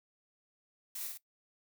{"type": "noise with echo", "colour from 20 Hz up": "blue", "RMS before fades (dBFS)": -41, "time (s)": [0.95, 1.07], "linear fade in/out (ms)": 5, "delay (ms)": 53, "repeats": 2, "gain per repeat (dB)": -3, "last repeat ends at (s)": 1.176, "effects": ["noise-tail reverb RT60 0.1 s tail -18 dB re dry"]}